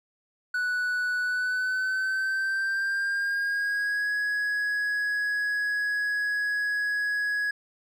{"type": "tone with pitch glide", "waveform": "triangle", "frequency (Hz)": [1480, 1670.9], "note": ["F#6", "G#6"], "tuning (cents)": [0, 10], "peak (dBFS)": -23, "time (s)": [0.54, 7.51], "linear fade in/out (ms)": 5, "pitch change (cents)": 210, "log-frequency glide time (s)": [1.22, 4.12], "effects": []}